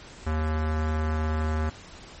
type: tone with low-pass filter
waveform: square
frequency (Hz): 78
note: D#2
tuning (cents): +5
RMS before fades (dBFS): -26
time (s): 0.26-1.7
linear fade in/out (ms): 10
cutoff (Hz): 1500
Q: 2
effects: pink hiss -46 dBFS RMS until 2.2 s + MP3 32 kbps